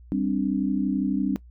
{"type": "chord", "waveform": "sine", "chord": "G suspended fourth", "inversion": "none", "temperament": "equal", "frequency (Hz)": [196, 261.6, 293.7], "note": ["G3", "C4", "D4"], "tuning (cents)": [0, 0, 0], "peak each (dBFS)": -26, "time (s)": [0.12, 1.36], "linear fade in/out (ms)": 0, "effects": ["noise-tail reverb RT60 0.1 s tail -20 dB re dry", "added 60 Hz sine -45 dBFS peak until 1.5 s"]}